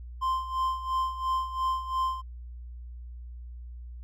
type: tone with tremolo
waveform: triangle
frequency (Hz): 1044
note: C6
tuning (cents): -4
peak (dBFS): -22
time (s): 0.21-2.22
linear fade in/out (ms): 20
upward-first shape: sine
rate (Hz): 2.9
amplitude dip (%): 75
effects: added 60 Hz sine -39 dBFS peak until 4.03 s